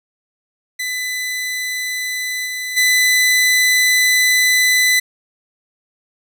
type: tone with level steps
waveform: sawtooth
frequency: 2003 Hz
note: B6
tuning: 24 cents sharp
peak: -17 / -19 / -8 dBFS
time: 0.79-5 s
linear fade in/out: 10 ms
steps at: 2.45 / 2.76 s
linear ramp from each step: 20 ms
effects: none